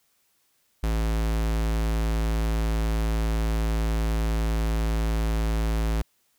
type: tone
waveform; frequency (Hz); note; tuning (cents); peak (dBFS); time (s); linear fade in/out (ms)
square; 54.9; A1; -3; -23; 0.83-6.02; 5
effects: white hiss -68 dBFS RMS until 6.38 s